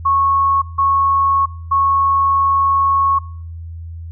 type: tone bursts at uneven times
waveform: sine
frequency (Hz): 1100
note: C#6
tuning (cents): -14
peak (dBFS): -11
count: 3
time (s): 0.05-0.62 / 0.78-1.46 / 1.71-3.19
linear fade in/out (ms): 10
effects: noise-tail reverb RT60 0.6 s tail -25 dB re dry + added 83 Hz sine -27 dBFS peak until 4.11 s